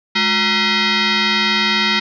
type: tone with frequency modulation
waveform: sine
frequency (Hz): 932.3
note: A#5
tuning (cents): 0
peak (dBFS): -13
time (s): 0.15-2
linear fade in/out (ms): 10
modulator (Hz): 572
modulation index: 6.5
effects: none